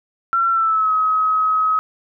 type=tone with pitch glide; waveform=sine; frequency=1357 to 1273.5 Hz; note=E6 to D#6; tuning=+50 to +40 cents; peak=-14 dBFS; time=0.33-1.79 s; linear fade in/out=0 ms; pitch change=-110 cents; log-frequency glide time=0.49-0.92 s; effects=none